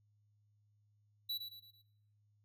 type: tone with echo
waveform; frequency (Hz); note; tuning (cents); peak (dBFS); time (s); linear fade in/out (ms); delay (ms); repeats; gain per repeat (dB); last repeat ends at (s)
square; 3941; B7; -4; -37; 1.29-1.38; 10; 110; 4; -7; 1.82
effects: noise-tail reverb RT60 0.7 s tail -17 dB re dry + added 104 Hz sine -70 dBFS peak until 2.44 s